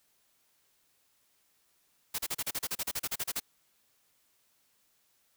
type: noise bursts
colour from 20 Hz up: white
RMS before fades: -33 dBFS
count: 16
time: 2.14-3.401 s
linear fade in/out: 10 ms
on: 46 ms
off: 35 ms
effects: white hiss -71 dBFS RMS until 5.36 s